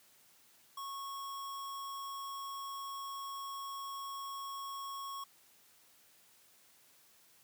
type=tone with sample-and-hold; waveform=sine; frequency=1100 Hz; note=C#6; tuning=14 cents flat; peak=-40 dBFS; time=0.77-5.24 s; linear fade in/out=5 ms; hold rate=4410 Hz; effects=white hiss -65 dBFS RMS until 7.43 s + high-pass 80 Hz 12 dB/octave